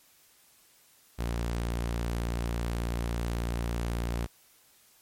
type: tone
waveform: sawtooth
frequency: 58.27 Hz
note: A#1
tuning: in tune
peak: -25 dBFS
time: 1.18-4.27 s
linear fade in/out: 20 ms
effects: white hiss -61 dBFS RMS until 5.01 s + MP3 64 kbps